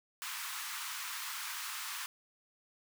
pink high-pass noise, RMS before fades -41 dBFS, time 0.22-2.06 s, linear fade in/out 0 ms, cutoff 980 Hz, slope 48 dB/octave, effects none

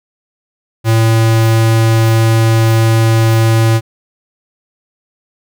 square tone, 112.7 Hz, A2, 42 cents sharp, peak -8 dBFS, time 0.84-3.81 s, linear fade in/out 50 ms, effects none

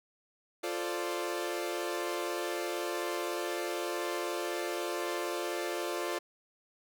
sawtooth chord, D minor seventh, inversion first, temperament equal, 349.2 / 440 / 523.3 / 587.3 Hz, F4 / A4 / C5 / D5, 0 / 0 / 0 / 0 cents, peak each -32 / -36 / -37 / -35 dBFS, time 0.63-6.19 s, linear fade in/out 10 ms, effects none

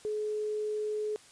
sine tone, 425 Hz, G#4, 40 cents sharp, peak -30 dBFS, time 0.05-1.16 s, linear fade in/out 0 ms, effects white hiss -56 dBFS RMS until 1.31 s + resampled to 22050 Hz

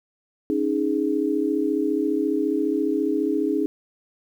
sine chord, C# suspended second, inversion none, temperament just, 277.2 / 311.8 / 415.8 Hz, C#4 / D#4 / G#4, 0 / +4 / +2 cents, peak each -25 / -23 / -25 dBFS, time 0.5-3.66 s, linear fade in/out 0 ms, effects 9-bit

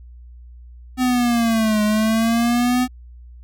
square linear two-way sweep, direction down then up, 256.1 to 210 to 253.5 Hz, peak -16 dBFS, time 0.97-2.88 s, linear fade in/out 50 ms, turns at 1.83 s, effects added 60 Hz sine -38 dBFS peak until 3.43 s

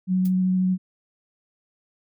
sine tone with vibrato, 185.1 Hz, F#3, 1 cent sharp, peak -18 dBFS, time 0.07-0.78 s, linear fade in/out 50 ms, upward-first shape square, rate 13 Hz, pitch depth 8 cents each way
blue noise with exponential decay, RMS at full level -36 dBFS, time 0.25-0.33 s, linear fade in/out 5 ms, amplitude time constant 17 ms
effects none

